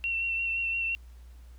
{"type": "tone with vibrato", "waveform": "sine", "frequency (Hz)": 2715, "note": "F7", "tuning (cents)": -50, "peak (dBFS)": -27, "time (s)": [0.04, 0.95], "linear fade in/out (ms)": 0, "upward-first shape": "sine", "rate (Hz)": 5.8, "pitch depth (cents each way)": 21, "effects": ["added 60 Hz sine -46 dBFS peak until 1.58 s", "pink hiss -64 dBFS RMS until 1.58 s"]}